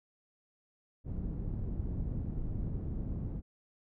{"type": "low-pass noise", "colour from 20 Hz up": "pink", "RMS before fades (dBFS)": -36, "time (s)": [1.04, 3.42], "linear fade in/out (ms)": 50, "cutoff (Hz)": 200, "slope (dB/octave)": 12, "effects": []}